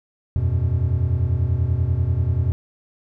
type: chord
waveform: triangle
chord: E suspended second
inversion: none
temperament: just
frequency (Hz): 82.41 / 92.71 / 123.61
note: E2 / F#2 / B2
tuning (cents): 0 / +4 / +2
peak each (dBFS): -20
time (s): 0.36-2.52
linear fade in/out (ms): 0
effects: none